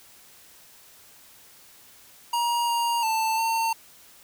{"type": "tone with pitch steps", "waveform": "square", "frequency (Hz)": [947, 940, 888, 906], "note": ["A#5", "A#5", "A5", "A#5"], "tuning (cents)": [27, 14, 16, -50], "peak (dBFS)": -23, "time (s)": [2.33, 3.73], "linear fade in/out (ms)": 5, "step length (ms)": 350, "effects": ["white hiss -52 dBFS RMS until 4.23 s"]}